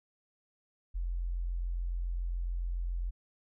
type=tone; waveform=sine; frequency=43.57 Hz; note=F1; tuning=3 cents flat; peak=-31 dBFS; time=0.94-3.11 s; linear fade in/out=20 ms; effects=none